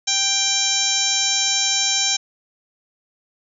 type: harmonic tone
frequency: 787 Hz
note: G5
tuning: 7 cents sharp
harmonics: 1 / 2 / 3 / 4 / 5 / 6 / 7 / 8 / 9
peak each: -32 / -34 / -28 / -27 / -23 / -35 / -23 / -23 / -26 dBFS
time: 0.07-2.17 s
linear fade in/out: 10 ms
effects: none